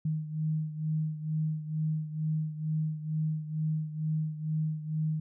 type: beating tone pair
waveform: sine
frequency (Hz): 155.2 / 157.4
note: D#3 / D#3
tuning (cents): -4 / +20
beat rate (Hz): 2.2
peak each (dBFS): -30 / -35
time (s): 0.05-5.2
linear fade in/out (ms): 5
effects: none